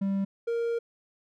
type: tone pair in turn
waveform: triangle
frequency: 196 / 466.2 Hz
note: G3 / A#4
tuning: 0 / 0 cents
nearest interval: octave + minor third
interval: 1500 cents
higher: second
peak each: -23 / -24 dBFS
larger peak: first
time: 0.01-0.25 / 0.47-0.79 s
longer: second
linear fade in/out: 10 ms
effects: none